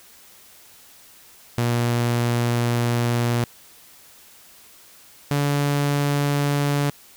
sawtooth tone pair in turn, 119.3 / 143.52 Hz, A#2 / D3, +41 / -40 cents, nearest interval minor third, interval 319 cents, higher second, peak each -15 / -15 dBFS, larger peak neither, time 1.58-3.44 / 5.31-6.9 s, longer first, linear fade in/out 0 ms, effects white hiss -49 dBFS RMS until 7.16 s

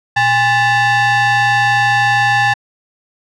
square ring-modulated tone, 466.2 Hz, A#4, in tune, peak -8 dBFS, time 0.16-2.54 s, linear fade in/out 10 ms, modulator 1280 Hz, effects low-pass 5000 Hz 12 dB/octave

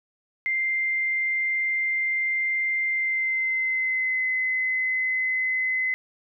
sine tone with pitch glide, 2093 to 2038 Hz, C7 to C7, 0 to -46 cents, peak -22 dBFS, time 0.46-5.94 s, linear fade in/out 0 ms, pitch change -46 cents, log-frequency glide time 2.89-4.26 s, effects none

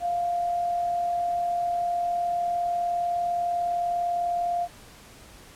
sine tone with amplitude modulation, 698.5 Hz, F5, in tune, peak -22 dBFS, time 0-4.68 s, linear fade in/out 50 ms, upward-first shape sine, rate 39.9 Hz, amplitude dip 30%, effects pink hiss -49 dBFS RMS until 5.55 s + low-pass 12000 Hz 12 dB/octave

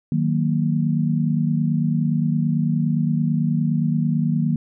sine chord, D# minor, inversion none, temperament equal, 155.56 / 185 / 233.1 Hz, D#3 / F#3 / A#3, 0 / 0 / 0 cents, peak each -20 / -24 / -22 dBFS, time 0.12-4.56 s, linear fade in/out 2 ms, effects none

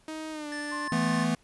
sawtooth tone with pitch glide, 313.9 to 294.6 Hz, D#4 to D4, +15 to +6 cents, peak -31 dBFS, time 0.08-0.88 s, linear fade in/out 2 ms, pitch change -109 cents, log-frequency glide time 0.31-0.48 s
square tone with vibrato, 1760 Hz, A6, in tune, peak -36 dBFS, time 0.52-1.24 s, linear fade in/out 2 ms, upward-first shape triangle, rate 10 Hz, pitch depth 11 cents each way
sine tone, 1061 Hz, C6, 24 cents sharp, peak -34 dBFS, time 0.71-1.26 s, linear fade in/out 20 ms
square chord, E suspended fourth, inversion none, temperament equal, 164.81 / 220 / 246.9 Hz, E3 / A3 / B3, 0 / 0 / 0 cents, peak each -30 dBFS, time 0.92-1.35 s, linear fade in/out 2 ms
effects pink hiss -63 dBFS RMS until 1.43 s + resampled to 24000 Hz

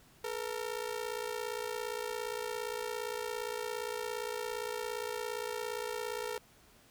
sawtooth ring-modulated tone, 456.8 Hz, A#4, 35 cents flat, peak -29 dBFS, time 0.24-6.38 s, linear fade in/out 2 ms, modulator 28.7 Hz, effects pink hiss -62 dBFS RMS until 6.9 s

